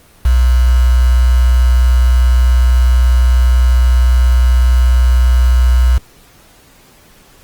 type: tone with quantisation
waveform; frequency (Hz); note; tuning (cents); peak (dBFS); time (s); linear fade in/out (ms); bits
sine; 61.74; B1; 0; -6; 0.25-5.98; 5; 4
effects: pink hiss -45 dBFS RMS until 7.43 s + Opus 24 kbps